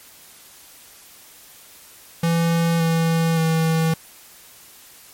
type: tone with pitch steps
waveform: square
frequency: 167.3 / 164.62 / 161.97 Hz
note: E3 / E3 / E3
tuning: +26 / -2 / -30 cents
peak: -17 dBFS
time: 2.23-3.94 s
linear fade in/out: 5 ms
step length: 570 ms
effects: white hiss -46 dBFS RMS until 5.13 s + MP3 64 kbps